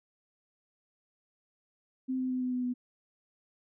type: tone with pitch steps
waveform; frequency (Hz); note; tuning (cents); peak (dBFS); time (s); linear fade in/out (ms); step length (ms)
sine; 259.4 / 257 / 254.6 / 252.3 / 250 / 247.7; C4 / C4 / C4 / B3 / B3 / B3; -15 / -31 / -47 / +37 / +21 / +5; -29; 2.08-2.74; 20; 110
effects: none